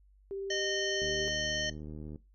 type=tone with vibrato; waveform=sine; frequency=392 Hz; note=G4; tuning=in tune; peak=-35 dBFS; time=0.31-1.28 s; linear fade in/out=0 ms; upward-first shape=sine; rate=20 Hz; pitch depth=12 cents each way
type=harmonic tone; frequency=614 Hz; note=D#5; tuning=23 cents flat; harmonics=1 / 3 / 5 / 7 / 9 / 10; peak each=-38 / -36 / -36 / -44 / -42 / -40 dBFS; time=0.5-1.7 s; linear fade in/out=5 ms
type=click train; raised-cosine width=3 ms; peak=-31 dBFS; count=88; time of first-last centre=1.02-2.159 s; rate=76.4 Hz
effects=noise-tail reverb RT60 0.2 s tail -17 dB re dry + added 49 Hz sine -59 dBFS peak until 2.34 s